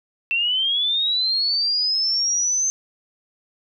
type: linear sweep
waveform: sine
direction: up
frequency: 2670 to 6272 Hz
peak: -18 dBFS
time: 0.31-2.7 s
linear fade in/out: 0 ms
effects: none